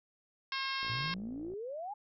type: harmonic tone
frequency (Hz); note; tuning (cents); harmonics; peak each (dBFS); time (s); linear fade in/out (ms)
537; C5; +45; 2 / 3 / 4 / 5 / 6 / 7 / 8 / 9 / 10; -39 / -41 / -42 / -43 / -44 / -44 / -45 / -46 / -46; 0.52-1.14; 2
type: click train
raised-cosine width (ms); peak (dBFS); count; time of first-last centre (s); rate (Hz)
2; -38; 41; 0.83-1.537; 56.6
type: exponential sweep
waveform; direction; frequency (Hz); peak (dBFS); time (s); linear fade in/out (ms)
sine; up; 109.7 to 856; -38; 0.89-1.94; 10
effects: none

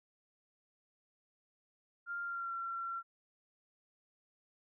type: tone with pitch glide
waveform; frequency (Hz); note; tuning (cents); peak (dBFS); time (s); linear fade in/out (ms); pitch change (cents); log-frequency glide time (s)
sine; 1396.9 to 1361.8; F6 to F6; 0 to -44; -37; 2.06-3.03; 50; -44; 2.23-2.54
effects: none

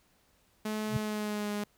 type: tone with pitch glide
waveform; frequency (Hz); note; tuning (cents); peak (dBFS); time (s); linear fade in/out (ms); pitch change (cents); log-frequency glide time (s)
sawtooth; 214.7 to 207; A3 to G#3; -42 to -5; -28; 0.65-1.64; 5; -63; 0.96-1.51
type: tone with exponential growth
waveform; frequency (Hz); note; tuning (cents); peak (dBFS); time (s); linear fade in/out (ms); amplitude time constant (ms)
sine; 130.81; C3; 0; -23; 0.87-0.97; 5; 21
effects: pink hiss -68 dBFS RMS until 1.77 s

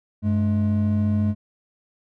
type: tone pair together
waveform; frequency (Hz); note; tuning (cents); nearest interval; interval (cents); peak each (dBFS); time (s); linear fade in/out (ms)
triangle; 97.48 / 211.5; G2 / G#3; -9 / +32; octave + minor second; 1341; -19; 0.22-1.35; 50
effects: none

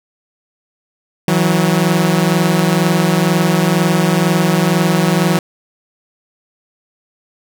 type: tone pair together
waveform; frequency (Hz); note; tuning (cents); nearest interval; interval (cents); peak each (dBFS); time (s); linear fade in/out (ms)
sawtooth; 161.8 / 183.88; E3 / F#3; -32 / -10; major second; 222; -10; 1.28-5.39; 2
effects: none

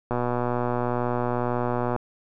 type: click train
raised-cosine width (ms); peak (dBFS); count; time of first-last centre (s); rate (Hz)
1; -12; 227; 0.11-1.962; 122
effects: none

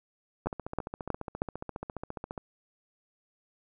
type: two click trains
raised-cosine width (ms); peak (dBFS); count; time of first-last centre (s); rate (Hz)
1; -14 / -22; 4 / 29; 0.47-1.419 / 0.46-2.378; 3.16 / 14.6
effects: none

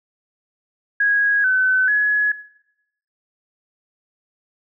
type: tone with pitch steps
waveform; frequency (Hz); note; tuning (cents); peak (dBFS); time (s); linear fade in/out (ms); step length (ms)
sine; 1652 / 1517 / 1688; G#6 / F#6 / G#6; -10 / +43 / +28; -14; 1-2.32; 5; 440
effects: noise-tail reverb RT60 0.8 s tail -18 dB re dry

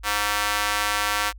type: tone with high-pass filter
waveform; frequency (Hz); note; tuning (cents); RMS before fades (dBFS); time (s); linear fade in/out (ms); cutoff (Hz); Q
square; 103.83; G#2; 0; -24; 0.03-1.33; 50; 1200; 1.2
effects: added 50 Hz sine -39 dBFS peak until 1.38 s

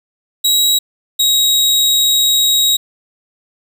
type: tone pair in turn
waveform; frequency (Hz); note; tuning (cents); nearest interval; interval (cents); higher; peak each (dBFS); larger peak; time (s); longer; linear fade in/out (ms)
sawtooth; 3849 / 3807; B7 / A#7; -45 / +36; unison; 19; first; -7; neither; 0.44-0.79 / 1.19-2.77; second; 10
effects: none

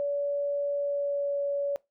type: tone with pitch glide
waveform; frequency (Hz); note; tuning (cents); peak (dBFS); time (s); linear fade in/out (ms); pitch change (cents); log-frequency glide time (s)
sine; 571 to 566.4; D5 to C#5; -49 to +37; -26; 0-1.76; 0; -14; 0.75-1.41
effects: noise-tail reverb RT60 0.2 s tail -22 dB re dry

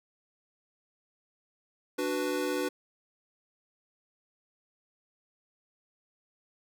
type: chord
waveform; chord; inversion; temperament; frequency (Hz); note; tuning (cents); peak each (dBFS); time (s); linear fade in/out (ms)
square; B minor; first; equal; 293.7 / 370 / 493.9; D4 / F#4 / B4; 0 / 0 / 0; -34; 1.98-2.69; 10
effects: none

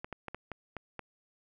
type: clicks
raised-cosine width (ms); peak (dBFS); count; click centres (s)
0.5; -24; 7; 0.045 / 0.127 / 0.283 / 0.346 / 0.517 / 0.767 / 0.993
effects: none

